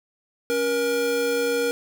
square tone pair together, 277.2 / 475.7 Hz, C#4 / A#4, 0 / +35 cents, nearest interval major sixth, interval 935 cents, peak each -31 / -22 dBFS, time 0.5-1.71 s, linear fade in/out 0 ms, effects none

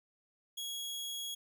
sawtooth tone, 3322 Hz, G#7, in tune, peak -35 dBFS, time 0.57-1.35 s, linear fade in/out 10 ms, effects none

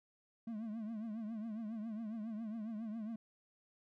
triangle tone with vibrato, 220 Hz, A3, in tune, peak -38 dBFS, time 0.47-3.16 s, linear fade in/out 5 ms, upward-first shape triangle, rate 7.3 Hz, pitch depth 120 cents each way, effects none

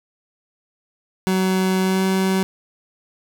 30% pulse tone with pitch glide, 187.7 to 189.88 Hz, F#3 to F#3, +25 to +45 cents, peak -14 dBFS, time 1.27-2.43 s, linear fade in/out 0 ms, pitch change +20 cents, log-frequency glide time 1.81-2.04 s, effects none

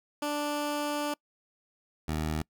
15% pulse tone pair in turn, 293.7 / 77.79 Hz, D4 / D#2, 0 / 0 cents, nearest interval octave + major seventh, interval 2300 cents, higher first, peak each -23 / -23 dBFS, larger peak neither, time 0.22-1.14 / 2.08-2.42 s, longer first, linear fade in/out 5 ms, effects noise-tail reverb RT60 0.1 s tail -26 dB re dry

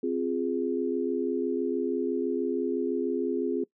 sine chord, F minor, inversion second, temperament equal, 261.6 / 349.2 / 415.3 Hz, C4 / F4 / Ab4, 0 / 0 / 0 cents, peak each -30 dBFS, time 0.03-3.64 s, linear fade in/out 5 ms, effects noise-tail reverb RT60 0.1 s tail -22 dB re dry

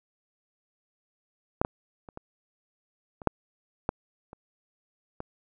clicks, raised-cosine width 1 ms, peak -8 / -13 / -30 / -25 / -27 / -6 / -11 / -29 / -21 dBFS, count 9, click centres 1.615 / 1.649 / 2.088 / 2.174 / 3.218 / 3.273 / 3.891 / 4.331 / 5.204 s, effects none

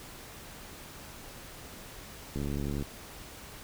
click train, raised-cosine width 3 ms, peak -22 dBFS, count 34, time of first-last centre 2.36-2.824 s, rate 71.1 Hz, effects pink hiss -47 dBFS RMS until 3.63 s

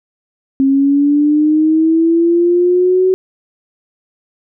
sine linear sweep, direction up, 267.9 to 376.1 Hz, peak -8 dBFS, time 0.6-3.14 s, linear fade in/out 0 ms, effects none

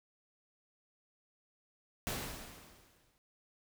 pink noise with exponential decay, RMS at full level -36 dBFS, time 2.07-3.18 s, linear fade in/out 0 ms, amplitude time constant 240 ms, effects none

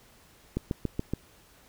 click train, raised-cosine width 3 ms, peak -15 dBFS, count 5, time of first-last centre 0.57-1.136 s, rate 7.07 Hz, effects pink hiss -58 dBFS RMS until 1.68 s

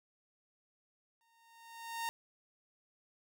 sawtooth tone with exponential growth, 921 Hz, A#5, 21 cents flat, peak -30 dBFS, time 1.21-2.09 s, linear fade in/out 0 ms, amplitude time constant 190 ms, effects none

